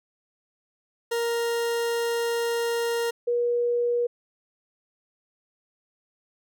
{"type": "tone pair in turn", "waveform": ["40% pulse", "sine"], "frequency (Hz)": [467.5, 479.8], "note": ["A#4", "A#4"], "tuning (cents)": [5, 50], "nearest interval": "unison", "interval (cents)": 45, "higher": "second", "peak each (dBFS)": [-23, -21], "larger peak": "second", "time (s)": [[1.11, 3.11], [3.27, 4.07]], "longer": "first", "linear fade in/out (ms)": 10, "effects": []}